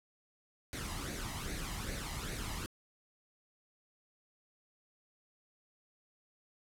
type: noise with flanger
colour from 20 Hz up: pink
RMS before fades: -40 dBFS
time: 0.73-2.66 s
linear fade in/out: 0 ms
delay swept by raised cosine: 0.47 to 1.03 ms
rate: 2.5 Hz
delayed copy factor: +0.6
effects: low-pass 12000 Hz 12 dB/octave